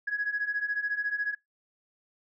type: beating tone pair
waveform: sine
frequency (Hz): 1661.2 / 1675.2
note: G#6 / G#6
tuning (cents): 0 / +15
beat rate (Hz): 14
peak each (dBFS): -32 / -29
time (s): 0.07-1.35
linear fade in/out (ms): 10
effects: noise-tail reverb RT60 0.2 s tail -26 dB re dry + tanh soft clip ceiling -20 dBFS